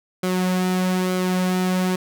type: tone with flanger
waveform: sawtooth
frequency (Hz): 183.7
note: F#3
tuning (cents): -12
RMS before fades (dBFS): -21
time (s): 0.23-1.96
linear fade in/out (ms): 5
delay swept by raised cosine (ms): 1.1 to 3.6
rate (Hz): 1.1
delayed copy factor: -0.5
effects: none